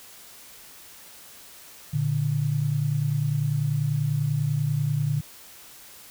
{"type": "tone pair together", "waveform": "sine", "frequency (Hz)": [116.65, 146.83], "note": ["A#2", "D3"], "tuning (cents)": [2, 0], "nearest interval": "major third", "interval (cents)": 398, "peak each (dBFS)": [-27, -23], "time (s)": [1.93, 5.21], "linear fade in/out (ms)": 10, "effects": ["white hiss -47 dBFS RMS until 6.1 s"]}